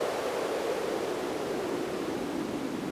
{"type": "noise with band-pass filter sweep", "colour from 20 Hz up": "white", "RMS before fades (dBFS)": -32, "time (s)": [0, 2.91], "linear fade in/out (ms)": 10, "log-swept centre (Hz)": [510, 270], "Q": 2.7, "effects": ["resampled to 32000 Hz"]}